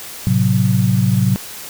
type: chord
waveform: sine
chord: F# diminished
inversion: first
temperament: equal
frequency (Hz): 110 / 130.81 / 185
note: A2 / C3 / F#3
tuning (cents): 0 / 0 / 0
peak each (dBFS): -16 / -16 / -16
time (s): 0.27-1.36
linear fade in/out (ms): 0
effects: white hiss -32 dBFS RMS until 1.69 s